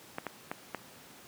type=clicks; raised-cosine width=0.5 ms; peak=-19 dBFS; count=4; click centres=0.184 / 0.267 / 0.515 / 0.747 s; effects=pink hiss -53 dBFS RMS until 1.27 s + high-pass 150 Hz 12 dB/octave